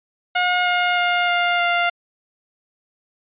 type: tone with pitch steps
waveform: 15% pulse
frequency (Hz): 719 / 713.6 / 708.3 / 703 / 697.7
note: F#5 / F5 / F5 / F5 / F5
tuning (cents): -50 / +37 / +24 / +11 / -2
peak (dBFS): -10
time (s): 0.35-1.9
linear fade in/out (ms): 10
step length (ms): 310
effects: resampled to 8000 Hz